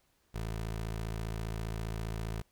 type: tone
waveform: 20% pulse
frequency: 55 Hz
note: A1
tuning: in tune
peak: -30 dBFS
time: 0.34-2.42 s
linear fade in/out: 10 ms
effects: pink hiss -72 dBFS RMS until 2.51 s